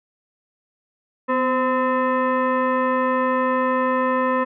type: tone with frequency modulation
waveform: sine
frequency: 252.8 Hz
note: B3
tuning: 41 cents sharp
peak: -17 dBFS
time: 1.28-4.45 s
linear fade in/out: 20 ms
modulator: 772 Hz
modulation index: 1.6
effects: none